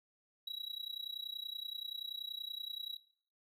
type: tone with amplitude modulation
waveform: triangle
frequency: 3882 Hz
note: B7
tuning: 31 cents flat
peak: -35 dBFS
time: 0.47-2.97 s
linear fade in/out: 5 ms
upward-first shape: sine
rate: 30.5 Hz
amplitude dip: 90%
effects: noise-tail reverb RT60 0.6 s tail -19 dB re dry